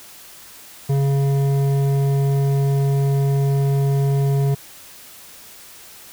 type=tone with hard clipping; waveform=sine; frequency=138.59 Hz; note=C#3; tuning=in tune; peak=-17 dBFS; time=0.89-4.55 s; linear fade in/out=10 ms; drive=10 dB; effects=white hiss -42 dBFS RMS until 6.12 s